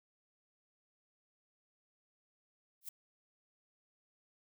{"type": "noise with exponential growth", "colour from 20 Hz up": "violet", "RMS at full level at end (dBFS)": -38, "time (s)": [2.81, 2.89], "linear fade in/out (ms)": 5, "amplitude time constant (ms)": 16, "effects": []}